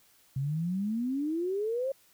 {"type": "exponential sweep", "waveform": "sine", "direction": "up", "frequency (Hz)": [130.81, 552], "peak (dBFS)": -28, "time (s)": [0.36, 1.92], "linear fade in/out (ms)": 5, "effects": ["white hiss -63 dBFS RMS until 2.13 s"]}